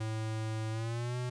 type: tone with pitch glide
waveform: square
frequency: 110 to 124.19 Hz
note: A2 to B2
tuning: 0 to +10 cents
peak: -34 dBFS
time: 0-1.3 s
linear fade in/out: 10 ms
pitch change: +210 cents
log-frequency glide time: 0.71-1.17 s
effects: resampled to 22050 Hz